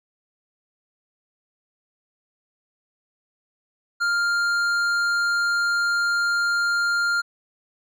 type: tone with hard clipping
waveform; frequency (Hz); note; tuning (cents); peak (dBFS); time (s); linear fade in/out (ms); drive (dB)
sine; 1400; F6; +4; -21; 4-7.22; 20; 9
effects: none